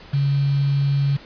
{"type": "tone with quantisation", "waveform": "sine", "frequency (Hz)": 140, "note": "C#3", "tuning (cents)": 18, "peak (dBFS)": -16, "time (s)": [0.13, 1.17], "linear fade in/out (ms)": 10, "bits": 6, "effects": ["pink hiss -43 dBFS RMS until 1.25 s", "resampled to 11025 Hz"]}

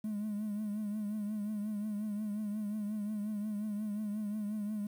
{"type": "tone with vibrato", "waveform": "triangle", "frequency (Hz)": 210, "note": "G#3", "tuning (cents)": 19, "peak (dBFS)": -31, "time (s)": [0.04, 4.87], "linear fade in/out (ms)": 5, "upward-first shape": "triangle", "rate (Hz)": 5.6, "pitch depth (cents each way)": 67, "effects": ["tanh soft clip ceiling -29 dBFS", "10-bit"]}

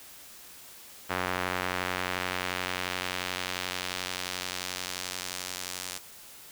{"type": "tone with band-pass filter sweep", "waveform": "sawtooth", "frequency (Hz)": 91.4, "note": "F#2", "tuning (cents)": -21, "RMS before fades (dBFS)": -34, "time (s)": [1.09, 5.99], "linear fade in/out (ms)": 20, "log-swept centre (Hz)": [1500, 7600], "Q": 0.86, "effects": ["white hiss -49 dBFS RMS until 6.51 s"]}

